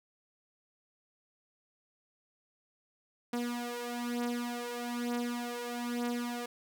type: beating tone pair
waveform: sawtooth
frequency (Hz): 240 / 241.1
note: B3 / B3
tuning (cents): -49 / -41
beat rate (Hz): 1.1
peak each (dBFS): -34 / -32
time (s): 3.33-6.46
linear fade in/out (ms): 5
effects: none